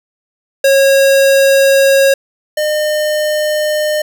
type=tone pair in turn; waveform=square; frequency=546 / 607.1 Hz; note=C#5 / D#5; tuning=-26 / -43 cents; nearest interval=major second; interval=183 cents; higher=second; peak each=-7 / -13 dBFS; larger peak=first; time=0.64-2.14 / 2.57-4.02 s; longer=first; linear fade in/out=5 ms; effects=none